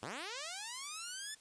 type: linear sweep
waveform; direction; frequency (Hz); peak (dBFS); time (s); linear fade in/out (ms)
5% pulse; up; 85.1 to 1772; -30; 0.02-1.35; 10
effects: white hiss -63 dBFS RMS until 1.4 s + resampled to 22050 Hz